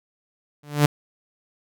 sawtooth tone with exponential growth, 146.83 Hz, D3, in tune, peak -7 dBFS, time 0.63-0.86 s, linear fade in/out 5 ms, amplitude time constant 50 ms, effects none

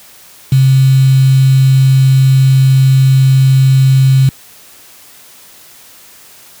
sine tone with quantisation, 133.1 Hz, C3, 30 cents sharp, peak -4 dBFS, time 0.52-4.29 s, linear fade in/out 2 ms, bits 4, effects white hiss -39 dBFS RMS until 6.6 s + high-pass 60 Hz 12 dB/octave

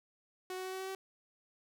sawtooth tone with pitch steps, 370 / 372.6 / 375.2 / 377.8 / 380.4 / 383 Hz, F#4 / F#4 / F#4 / F#4 / F#4 / G4, 0 / +12 / +24 / +36 / +48 / -40 cents, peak -35 dBFS, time 0.5-0.95 s, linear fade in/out 2 ms, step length 75 ms, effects none

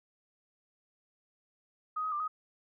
sine tone with pitch steps, 1251 / 1263 / 1188 / 1256 Hz, D#6 / D#6 / D6 / D#6, +9 / +26 / +20 / +16 cents, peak -31 dBFS, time 1.96-2.28 s, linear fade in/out 10 ms, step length 80 ms, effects none

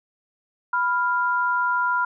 sine tone pair together, 987.8 / 1396.9 Hz, B5 / F6, 0 / 0 cents, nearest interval tritone, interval 600 cents, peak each -22 dBFS, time 0.73-2.05 s, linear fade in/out 5 ms, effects none

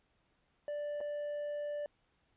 triangle tone with dropouts, 587.3 Hz, D5, in tune, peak -34 dBFS, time 0.68-1.86 s, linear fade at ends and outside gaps 1 ms, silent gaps 1.005-1.011 s, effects pink hiss -75 dBFS RMS until 2.36 s + resampled to 8000 Hz

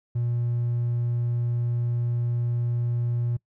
triangle tone, 119.6 Hz, A#2, 45 cents sharp, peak -20 dBFS, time 0.15-3.37 s, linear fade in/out 10 ms, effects noise-tail reverb RT60 0.1 s tail -24 dB re dry + tanh soft clip ceiling -17 dBFS

